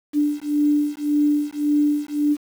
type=beating tone pair; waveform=sine; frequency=293.7 / 295.5 Hz; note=D4 / D4; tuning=0 / +11 cents; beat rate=1.8 Hz; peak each=-20 dBFS; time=0.13-2.37 s; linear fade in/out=50 ms; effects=7-bit